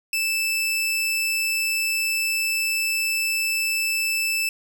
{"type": "tone", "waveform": "sawtooth", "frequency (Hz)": 2637, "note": "E7", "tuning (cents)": 0, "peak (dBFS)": -18, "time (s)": [0.13, 4.49], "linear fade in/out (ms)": 2, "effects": []}